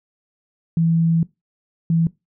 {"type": "tone pair in turn", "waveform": "sine", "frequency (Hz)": [165.2, 165.2], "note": ["E3", "E3"], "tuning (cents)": [4, 4], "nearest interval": "unison", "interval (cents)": 0, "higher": "neither", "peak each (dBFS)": -14, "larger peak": "neither", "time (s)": [[0.77, 1.23], [1.9, 2.07]], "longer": "first", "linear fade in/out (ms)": 2, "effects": ["noise-tail reverb RT60 0.2 s tail -20 dB re dry"]}